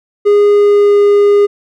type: tone with pitch glide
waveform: triangle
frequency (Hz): 411 to 408.2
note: G#4 to G#4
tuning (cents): -18 to -30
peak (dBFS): -3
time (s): 0.25-1.47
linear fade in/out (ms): 20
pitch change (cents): -12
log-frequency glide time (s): 0.49-1
effects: none